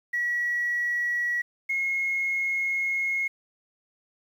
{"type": "tone pair in turn", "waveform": "sine", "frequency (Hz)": [1927, 2162], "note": ["B6", "C#7"], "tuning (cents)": [-43, -44], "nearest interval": "major second", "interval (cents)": 199, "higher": "second", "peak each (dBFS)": -23, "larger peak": "neither", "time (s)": [[0.13, 1.42], [1.69, 3.28]], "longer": "second", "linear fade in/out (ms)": 10, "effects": ["tanh soft clip ceiling -19 dBFS", "9-bit"]}